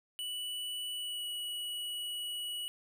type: tone with pitch glide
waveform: square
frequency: 2960 to 2931 Hz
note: F#7 to F#7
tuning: 0 to -17 cents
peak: -37 dBFS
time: 0.19-2.68 s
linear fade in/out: 0 ms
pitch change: -17 cents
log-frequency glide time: 0.94-1.26 s
effects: none